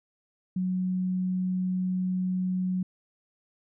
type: tone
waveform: sine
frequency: 184.2 Hz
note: F#3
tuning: 7 cents flat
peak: -25 dBFS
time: 0.56-2.83 s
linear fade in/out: 5 ms
effects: none